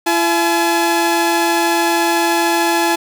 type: tone pair together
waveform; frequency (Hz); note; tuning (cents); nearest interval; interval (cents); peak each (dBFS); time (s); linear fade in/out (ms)
sawtooth; 338.1 / 852; E4 / G#5; +44 / +44; octave + major third; 1600; -12; 0.06-2.96; 10
effects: 8-bit